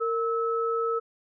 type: tone pair together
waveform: sine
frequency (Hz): 459.9 / 1300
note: A#4 / E6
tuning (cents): -23 / -24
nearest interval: octave + tritone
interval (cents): 1799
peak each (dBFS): -26 / -28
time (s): 0-1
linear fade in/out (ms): 20
effects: none